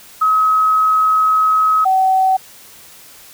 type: tone pair in turn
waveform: sine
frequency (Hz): 1276 / 758.7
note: D#6 / F#5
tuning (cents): +43 / +43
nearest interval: major sixth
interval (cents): 900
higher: first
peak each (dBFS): -10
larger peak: neither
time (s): 0.21-1.85 / 1.85-2.37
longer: first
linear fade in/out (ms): 10
effects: white hiss -41 dBFS RMS until 3.33 s